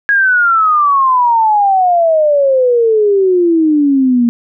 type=exponential sweep; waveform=sine; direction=down; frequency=1661.2 to 233.1 Hz; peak=-7 dBFS; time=0.09-4.29 s; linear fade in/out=0 ms; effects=none